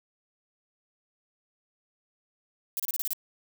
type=noise bursts; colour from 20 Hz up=violet; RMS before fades=-30 dBFS; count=7; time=2.77-3.132 s; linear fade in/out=0 ms; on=26 ms; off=30 ms; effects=none